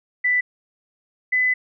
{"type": "tone pair in turn", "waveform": "sine", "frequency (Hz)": [1985, 2008], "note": ["B6", "B6"], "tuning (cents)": [8, 28], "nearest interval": "unison", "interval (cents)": 20, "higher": "second", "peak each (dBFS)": -16, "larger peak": "neither", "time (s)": [[0.24, 0.41], [1.32, 1.54]], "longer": "second", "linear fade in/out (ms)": 10, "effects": []}